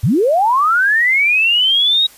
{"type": "linear sweep", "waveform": "sine", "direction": "up", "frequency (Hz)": [82.41, 3827], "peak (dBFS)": -10, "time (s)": [0.03, 2.07], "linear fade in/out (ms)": 10, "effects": ["white hiss -43 dBFS RMS until 2.17 s", "resampled to 32000 Hz"]}